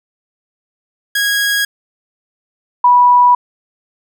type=tone pair in turn; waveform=sawtooth / sine; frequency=1648 / 979.9 Hz; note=G#6 / B5; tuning=-14 / -14 cents; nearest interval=major sixth; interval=900 cents; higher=first; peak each=-9 / -5 dBFS; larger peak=second; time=1.15-1.65 / 2.84-3.35 s; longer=second; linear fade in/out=5 ms; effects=none